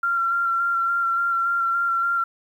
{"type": "tone with vibrato", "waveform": "sine", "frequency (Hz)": 1373, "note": "F6", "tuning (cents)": -30, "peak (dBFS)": -19, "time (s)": [0.03, 2.24], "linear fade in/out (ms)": 5, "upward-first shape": "square", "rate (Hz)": 3.5, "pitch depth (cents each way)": 15, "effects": ["9-bit"]}